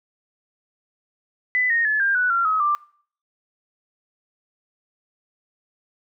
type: tone with pitch steps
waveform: sine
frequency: 2000 / 1855.3 / 1721.1 / 1596.6 / 1481.1 / 1374 / 1274.6 / 1182.4 Hz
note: B6 / A#6 / A6 / G6 / F#6 / F6 / D#6 / D6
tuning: +21 / -9 / -39 / +31 / +1 / -29 / +41 / +11 cents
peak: -17 dBFS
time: 1.55-2.75 s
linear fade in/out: 0 ms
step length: 150 ms
effects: noise-tail reverb RT60 0.5 s tail -21 dB re dry